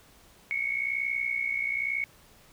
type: tone pair together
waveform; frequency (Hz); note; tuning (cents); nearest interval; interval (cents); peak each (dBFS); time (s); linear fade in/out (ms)
sine; 2186 / 2247; C#7 / C#7; -25 / +23; unison; 48; -29 / -31; 0.51-2.04; 0
effects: pink hiss -57 dBFS RMS until 2.52 s